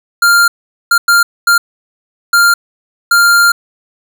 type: tone bursts at uneven times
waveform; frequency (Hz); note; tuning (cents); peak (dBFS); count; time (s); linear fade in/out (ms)
square; 1396.9; F6; 0; -6; 6; 0.22-0.48 / 0.91-0.98 / 1.08-1.23 / 1.47-1.58 / 2.33-2.54 / 3.11-3.52; 5
effects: none